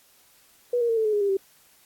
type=tone with pitch steps; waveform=sine; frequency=486.5 / 471 / 456 / 441.5 / 427.5 / 413.8 / 400.7 / 387.9 Hz; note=B4 / A#4 / A#4 / A4 / A4 / G#4 / G4 / G4; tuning=-26 / +18 / -38 / +6 / -50 / -6 / +38 / -18 cents; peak=-20 dBFS; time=0.73-1.37 s; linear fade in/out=5 ms; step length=80 ms; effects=white hiss -58 dBFS RMS until 1.85 s + AAC 64 kbps